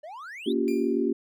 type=exponential sweep; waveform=triangle; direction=up; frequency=574 to 4041 Hz; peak=-36 dBFS; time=0.03-0.53 s; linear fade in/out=10 ms
type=chord; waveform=sine; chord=G half-diminished seventh; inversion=first; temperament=just; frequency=235.2 / 282.2 / 352.8 / 392 Hz; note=Bb3 / Db4 / F4 / G4; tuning=+16 / +31 / +18 / 0 cents; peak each=-28 dBFS; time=0.46-1.13 s; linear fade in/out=10 ms
type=tone with exponential decay; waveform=sawtooth; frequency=2394 Hz; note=D7; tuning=33 cents sharp; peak=-35 dBFS; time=0.68-1.1 s; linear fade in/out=0 ms; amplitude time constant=90 ms
effects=none